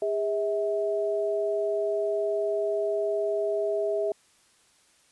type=tone pair together; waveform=sine; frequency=407.2 / 646 Hz; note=G#4 / E5; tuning=-34 / -35 cents; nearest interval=minor sixth; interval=799 cents; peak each=-27 dBFS; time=0.02-4.12 s; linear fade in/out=2 ms; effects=white hiss -62 dBFS RMS until 5.11 s + resampled to 24000 Hz